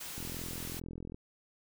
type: noise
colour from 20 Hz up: white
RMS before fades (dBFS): -43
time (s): 0-0.8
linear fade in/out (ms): 10
type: click train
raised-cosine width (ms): 3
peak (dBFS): -30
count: 42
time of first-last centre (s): 0.18-1.145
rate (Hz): 42.5
effects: none